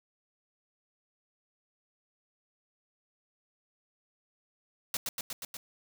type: noise with echo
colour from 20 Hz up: white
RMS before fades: -32 dBFS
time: 4.94-4.97 s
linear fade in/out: 2 ms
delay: 120 ms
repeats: 5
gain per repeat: -2 dB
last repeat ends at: 5.57 s
effects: none